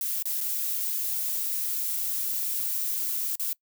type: noise with dropouts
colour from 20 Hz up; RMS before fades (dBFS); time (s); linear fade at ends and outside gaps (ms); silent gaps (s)
violet; -29; 0.01-3.53; 1; 0.225-0.255 / 0.406-0.411 / 3.356-3.396
effects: noise-tail reverb RT60 0.1 s tail -24 dB re dry